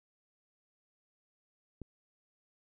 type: click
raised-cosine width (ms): 3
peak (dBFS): -30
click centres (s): 1.817
effects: none